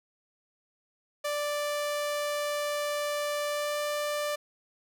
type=tone with pitch glide; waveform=sawtooth; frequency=587.3 to 590.7 Hz; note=D5 to D5; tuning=0 to +10 cents; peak=-25 dBFS; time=1.24-4.36 s; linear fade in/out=10 ms; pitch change=+10 cents; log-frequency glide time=3.49-3.79 s; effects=none